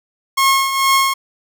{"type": "tone with tremolo", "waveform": "sawtooth", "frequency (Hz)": 1083, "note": "C#6", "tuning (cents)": -41, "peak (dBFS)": -6, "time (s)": [0.37, 1.14], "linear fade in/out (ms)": 10, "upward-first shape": "triangle", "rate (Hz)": 2.2, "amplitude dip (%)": 65, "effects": []}